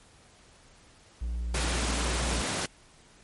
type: tone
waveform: triangle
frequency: 58.7 Hz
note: A#1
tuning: 13 cents sharp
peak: -27 dBFS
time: 1.21-2.42 s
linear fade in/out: 10 ms
type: high-pass noise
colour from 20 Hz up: pink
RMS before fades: -31 dBFS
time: 1.54-2.66 s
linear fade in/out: 5 ms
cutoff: 120 Hz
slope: 12 dB/octave
effects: pink hiss -57 dBFS RMS until 3.23 s + MP3 48 kbps